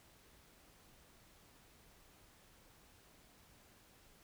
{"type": "silence", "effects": ["pink hiss -65 dBFS RMS until 4.23 s"]}